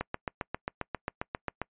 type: click train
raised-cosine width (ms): 0.5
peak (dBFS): -16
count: 13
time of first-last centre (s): 0.01-1.616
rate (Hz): 7.47
effects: noise-tail reverb RT60 0.1 s tail -26 dB re dry + resampled to 8000 Hz